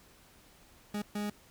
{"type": "tone bursts at uneven times", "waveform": "40% pulse", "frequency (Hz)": 207.2, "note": "G#3", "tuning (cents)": -4, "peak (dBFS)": -32, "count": 2, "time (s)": [[0.94, 1.02], [1.15, 1.3]], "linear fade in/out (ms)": 5, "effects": ["pink hiss -60 dBFS RMS until 1.5 s"]}